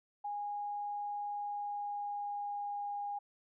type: tone with pitch glide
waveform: sine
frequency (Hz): 822 to 815.4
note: G#5 to G#5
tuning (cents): -18 to -32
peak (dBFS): -36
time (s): 0.24-3.19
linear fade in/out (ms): 10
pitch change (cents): -14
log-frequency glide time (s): 1.26-3.04
effects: none